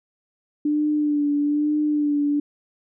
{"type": "tone with vibrato", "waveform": "sine", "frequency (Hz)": 295.3, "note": "D4", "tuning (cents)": 10, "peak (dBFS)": -18, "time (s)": [0.65, 2.4], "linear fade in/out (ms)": 5, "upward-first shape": "sine", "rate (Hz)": 1.1, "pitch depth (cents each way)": 33, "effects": []}